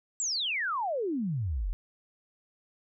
sine exponential sweep, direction down, 7800 to 37.23 Hz, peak -28 dBFS, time 0.2-1.73 s, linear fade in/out 0 ms, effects none

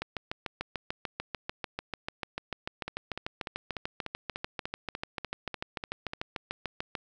two click trains, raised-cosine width 0.3 ms, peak -19 / -17 dBFS, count 12 / 48, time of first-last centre 2.88-6.134 / 0.02-6.952 s, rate 3.38 / 6.78 Hz, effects none

